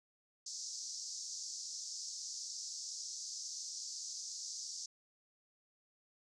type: band-pass noise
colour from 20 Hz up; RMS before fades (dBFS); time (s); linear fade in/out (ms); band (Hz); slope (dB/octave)
white; -45; 0.46-4.86; 5; 4800 to 6800; 48
effects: none